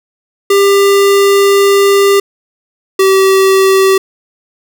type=tone pair in turn; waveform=square; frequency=398 / 384.7 Hz; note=G4 / G4; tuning=+26 / -33 cents; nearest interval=minor second; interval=59 cents; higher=first; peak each=-6 dBFS; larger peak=neither; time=0.5-2.2 / 2.99-3.98 s; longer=first; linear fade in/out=5 ms; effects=none